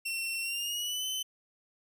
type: tone with pitch glide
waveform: sawtooth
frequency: 2712 to 3044 Hz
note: E7 to F#7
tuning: +49 to +48 cents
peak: -29 dBFS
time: 0.05-1.23 s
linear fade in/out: 10 ms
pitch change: +199 cents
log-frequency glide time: 0.41-1.06 s
effects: none